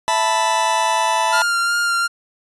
40% pulse chord, E suspended fourth, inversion none, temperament just, 659.3 / 879 / 988.9 Hz, E5 / A5 / B5, 0 / -2 / +2 cents, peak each -23 / -18 / -18 dBFS, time 0.08-1.42 s, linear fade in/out 0 ms
45% pulse tone with vibrato, 1396.9 Hz, F6, in tune, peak -16 dBFS, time 1.32-2.08 s, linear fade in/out 20 ms, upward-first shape sine, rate 2.7 Hz, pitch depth 17 cents each way
effects resampled to 24000 Hz

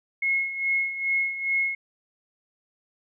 sine tone with tremolo, 2169 Hz, C#7, 38 cents flat, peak -20 dBFS, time 0.22-1.75 s, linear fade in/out 5 ms, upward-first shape sine, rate 2.4 Hz, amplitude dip 70%, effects none

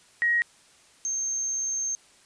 sine tone pair in turn, 1891 / 6361 Hz, A#6 / G8, +24 / +24 cents, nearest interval octave + major sixth, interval 2100 cents, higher second, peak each -20 / -26 dBFS, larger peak first, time 0.22-0.42 / 1.05-1.95 s, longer second, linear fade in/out 0 ms, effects white hiss -57 dBFS RMS until 2.25 s + resampled to 22050 Hz

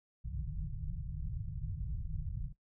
pink low-pass noise, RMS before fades -39 dBFS, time 0.24-2.53 s, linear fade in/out 20 ms, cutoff 170 Hz, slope 96 dB/octave, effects noise-tail reverb RT60 0.1 s tail -18 dB re dry

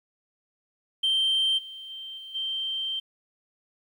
sine tone with level steps, 3136 Hz, G7, in tune, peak -19 / -38 / -36 / -39 / -27 dBFS, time 1.03-3 s, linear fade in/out 10 ms, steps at 1.57 / 1.89 / 2.17 / 2.34 s, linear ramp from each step 20 ms, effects tanh soft clip ceiling -19 dBFS + 10-bit

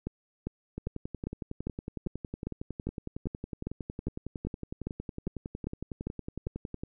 two click trains, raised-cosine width 3 ms, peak -23 / -20 dBFS, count 67 / 17, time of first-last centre 0.78-6.835 / 0.07-6.47 s, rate 10.9 / 2.5 Hz, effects none

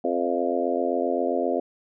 harmonic tone with a mistuned harmonic, 87.6 Hz, F2, 6 cents sharp, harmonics 3 / 4 / 5 / 6 / 7 / 8, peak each -29 / -29 / -29 / -29 / -29 / -29 dBFS, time 0.04-1.6 s, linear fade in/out 5 ms, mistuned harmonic 8, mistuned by -28 cents, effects none

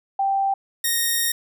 sine / 5% pulse tone pair in turn, 784 / 1859.3 Hz, G5 / A#6, 0 / -5 cents, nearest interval octave + minor third, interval 1495 cents, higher second, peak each -18 / -9 dBFS, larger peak second, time 0.19-0.54 / 0.84-1.32 s, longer second, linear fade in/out 5 ms, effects none

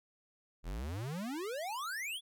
square exponential sweep, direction up, 38.24 to 3520 Hz, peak -38 dBFS, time 0.63-2.21 s, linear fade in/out 50 ms, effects none

